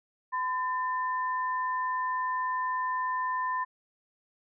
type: tone pair together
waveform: sine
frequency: 1013.6 / 1790 Hz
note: B5 / A6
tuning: +45 / +29 cents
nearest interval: minor seventh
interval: 984 cents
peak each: -28 / -36 dBFS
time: 0.32-3.65 s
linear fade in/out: 20 ms
effects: none